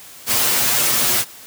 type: noise with comb filter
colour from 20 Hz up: white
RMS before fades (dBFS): -17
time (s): 0.26-1.25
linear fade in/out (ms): 50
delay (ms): 8.4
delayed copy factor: +0.85
effects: white hiss -40 dBFS RMS until 1.46 s + high-pass 60 Hz 12 dB/octave